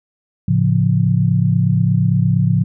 sine chord, A augmented, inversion none, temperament equal, 110 / 138.59 / 174.61 Hz, A2 / C#3 / E#3, 0 / 0 / 0 cents, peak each -16 dBFS, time 0.48-2.64 s, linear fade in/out 5 ms, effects none

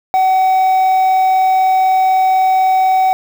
triangle tone with quantisation, 754 Hz, F#5, 32 cents sharp, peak -7 dBFS, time 0.14-3.13 s, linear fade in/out 0 ms, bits 5, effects none

